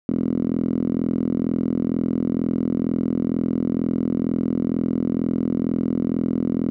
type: tone with band-pass filter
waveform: 5% pulse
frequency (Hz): 42.14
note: E1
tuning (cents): +39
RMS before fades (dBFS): -22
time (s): 0.09-6.7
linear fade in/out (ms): 0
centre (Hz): 240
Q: 3.6
effects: none